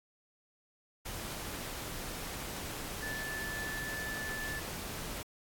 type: tone in noise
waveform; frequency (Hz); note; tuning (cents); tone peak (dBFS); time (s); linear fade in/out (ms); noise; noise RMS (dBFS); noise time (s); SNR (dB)
sine; 1747; A6; -13; -38; 3.02-4.6; 10; pink; -41; 1.05-5.23; 0
effects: AAC 64 kbps